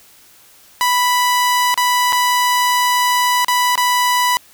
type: tone with dropouts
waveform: sawtooth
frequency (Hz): 987.8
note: B5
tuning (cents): 0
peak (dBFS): -9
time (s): 0.81-4.37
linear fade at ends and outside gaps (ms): 0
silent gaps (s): 1.742-1.776 / 2.124-2.129 / 3.446-3.483 / 3.755-3.777
effects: white hiss -47 dBFS RMS until 4.53 s